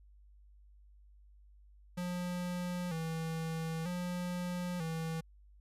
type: tone with vibrato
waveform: square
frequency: 170 Hz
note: F3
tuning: 46 cents flat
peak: -36 dBFS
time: 1.97-5.21 s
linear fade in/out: 10 ms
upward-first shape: square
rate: 0.53 Hz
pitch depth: 81 cents each way
effects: added 50 Hz sine -57 dBFS peak until 5.6 s + resampled to 32000 Hz